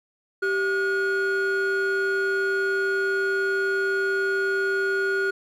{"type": "tone pair together", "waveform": "triangle", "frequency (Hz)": [389.3, 1442], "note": ["G4", "F#6"], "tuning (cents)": [-12, -45], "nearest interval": "octave + major seventh", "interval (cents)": 2267, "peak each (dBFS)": -21, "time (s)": [0.42, 5.31], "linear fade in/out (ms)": 10, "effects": ["tanh soft clip ceiling -16 dBFS"]}